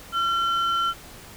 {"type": "tone pair together", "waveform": "sine", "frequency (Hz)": [1365, 3064], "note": ["F6", "G7"], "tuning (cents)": [-40, -40], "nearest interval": "octave + major second", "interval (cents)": 1400, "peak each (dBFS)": [-20, -28], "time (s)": [0.12, 0.94], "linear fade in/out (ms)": 50, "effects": ["tanh soft clip ceiling -16 dBFS", "pink hiss -44 dBFS RMS until 1.36 s"]}